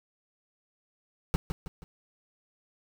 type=noise with echo; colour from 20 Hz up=brown; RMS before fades=-24 dBFS; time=1.34-1.36 s; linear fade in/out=0 ms; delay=160 ms; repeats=3; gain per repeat=-7 dB; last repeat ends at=1.84 s; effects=none